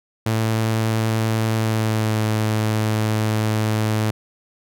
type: tone with pitch glide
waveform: sawtooth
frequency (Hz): 111.2 to 108.66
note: A2 to A2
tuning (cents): +19 to -21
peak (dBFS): -14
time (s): 0.26-4.11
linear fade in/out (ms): 5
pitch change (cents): -40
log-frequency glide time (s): 1.54-2.2
effects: none